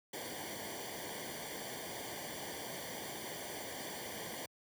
pink noise with comb filter, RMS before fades -44 dBFS, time 0.13-4.46 s, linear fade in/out 5 ms, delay 0.76 ms, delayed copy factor -0.85, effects high-pass 80 Hz 12 dB/octave

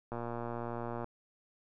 click train, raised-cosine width 1 ms, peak -25 dBFS, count 110, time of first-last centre 0.12-1.044 s, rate 118 Hz, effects none

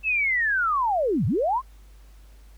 sine linear two-way sweep, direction down then up, 2665 to 87.1 to 1103 Hz, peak -20 dBFS, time 0.03-1.62 s, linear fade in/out 50 ms, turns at 1.26 s, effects added 50 Hz sine -46 dBFS peak until 2.57 s + pink hiss -60 dBFS RMS until 2.57 s

